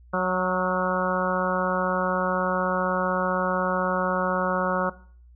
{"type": "harmonic tone with a mistuned harmonic", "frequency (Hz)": 184.1, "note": "F#3", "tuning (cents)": -8, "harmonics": [1, 2, 3, 4, 5, 6, 7, 8], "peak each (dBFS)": [-28, -33, -27, -33, -32, -31, -30, -31], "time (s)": [0.13, 4.9], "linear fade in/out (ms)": 10, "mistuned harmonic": 8, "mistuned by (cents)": -31, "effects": ["noise-tail reverb RT60 0.5 s tail -18 dB re dry", "added 60 Hz sine -48 dBFS peak until 5.35 s"]}